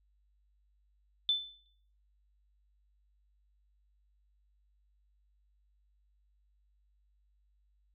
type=tone with exponential decay; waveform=sine; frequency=3520 Hz; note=A7; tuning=in tune; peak=-23 dBFS; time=1.29-1.66 s; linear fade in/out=1 ms; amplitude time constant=80 ms; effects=noise-tail reverb RT60 0.5 s tail -17 dB re dry + added 50 Hz sine -68 dBFS peak until 7.94 s